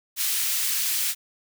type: high-pass noise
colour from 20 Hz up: white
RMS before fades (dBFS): -25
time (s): 0.16-1.15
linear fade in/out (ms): 50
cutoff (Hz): 2100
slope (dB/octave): 12
effects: none